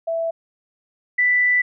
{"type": "tone pair in turn", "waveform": "sine", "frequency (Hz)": [661, 1980.8], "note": ["E5", "B6"], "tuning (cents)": [5, 5], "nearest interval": "octave + perfect fifth", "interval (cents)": 1900, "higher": "second", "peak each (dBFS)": [-20, -14], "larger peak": "second", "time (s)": [[0.07, 0.31], [1.18, 1.62]], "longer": "second", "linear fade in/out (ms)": 10, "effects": []}